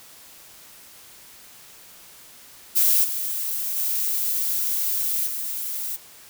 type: noise with level steps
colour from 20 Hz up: violet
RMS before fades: -18 / -27 / -24 / -29 dBFS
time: 2.75-5.97 s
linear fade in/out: 20 ms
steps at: 3.03 / 3.76 / 5.26 s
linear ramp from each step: 20 ms
effects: white hiss -47 dBFS RMS until 6.29 s